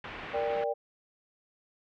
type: low-pass noise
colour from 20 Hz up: white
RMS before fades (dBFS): -42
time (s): 0.04-0.64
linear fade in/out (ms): 2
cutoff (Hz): 2500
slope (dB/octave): 24
type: chord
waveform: sine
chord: G minor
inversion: first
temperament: equal with one note detuned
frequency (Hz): 466.2 / 587.3 / 791.3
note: Bb4 / D5 / G5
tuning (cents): 0 / 0 / +16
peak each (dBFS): -32 / -31 / -34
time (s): 0.33-0.74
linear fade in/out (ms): 20
effects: none